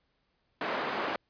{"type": "band-pass noise", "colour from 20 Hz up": "white", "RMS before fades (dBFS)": -33, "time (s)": [0.61, 1.16], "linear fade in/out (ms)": 2, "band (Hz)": [250, 1400], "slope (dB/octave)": 12, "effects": ["pink hiss -75 dBFS RMS until 1.29 s", "resampled to 11025 Hz"]}